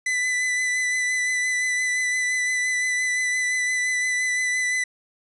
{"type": "tone with vibrato", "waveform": "45% pulse", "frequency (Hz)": 1998, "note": "B6", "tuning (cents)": 20, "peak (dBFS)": -21, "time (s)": [0.06, 4.84], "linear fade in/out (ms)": 5, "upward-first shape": "sine", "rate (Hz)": 5.8, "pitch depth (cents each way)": 17, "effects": ["resampled to 24000 Hz", "10-bit"]}